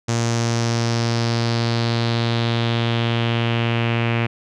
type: tone with low-pass filter sweep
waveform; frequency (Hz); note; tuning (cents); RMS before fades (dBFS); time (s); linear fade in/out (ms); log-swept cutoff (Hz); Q
sawtooth; 116.54; A#2; 0; -20; 0.08-4.27; 10; 6600 to 2500; 3.3
effects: none